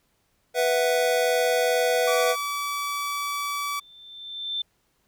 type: chord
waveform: square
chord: B suspended fourth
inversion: none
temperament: just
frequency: 493.9 / 658.5 / 740.8 Hz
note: B4 / E5 / F#5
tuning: 0 / -2 / +2 cents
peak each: -23 / -26 / -29 dBFS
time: 0.54-2.36 s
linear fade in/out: 50 ms
type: tone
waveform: sawtooth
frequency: 1149 Hz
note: D6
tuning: 38 cents flat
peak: -23 dBFS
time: 2.07-3.8 s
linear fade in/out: 10 ms
type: tone with exponential growth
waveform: sine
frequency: 3554 Hz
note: A7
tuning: 17 cents sharp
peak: -24 dBFS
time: 3.42-4.62 s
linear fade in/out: 5 ms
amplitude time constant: 260 ms
effects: pink hiss -69 dBFS RMS until 5.07 s